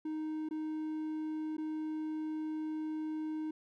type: tone with dropouts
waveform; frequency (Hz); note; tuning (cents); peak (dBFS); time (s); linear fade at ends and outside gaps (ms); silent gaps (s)
triangle; 311.1; D#4; 0; -33; 0.05-3.51; 5; 0.489-0.509 / 1.569-1.58
effects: none